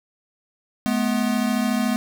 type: tone pair together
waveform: square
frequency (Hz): 213.5 / 247.3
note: G#3 / B3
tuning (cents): +48 / +3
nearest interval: minor third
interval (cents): 255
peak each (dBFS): -23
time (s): 0.86-1.96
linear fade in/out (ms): 0
effects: none